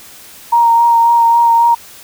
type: tone with vibrato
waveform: sine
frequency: 932.3 Hz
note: A#5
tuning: in tune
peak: -6 dBFS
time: 0.52-1.75 s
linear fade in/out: 10 ms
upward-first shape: sine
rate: 3.7 Hz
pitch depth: 16 cents each way
effects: white hiss -37 dBFS RMS until 2.03 s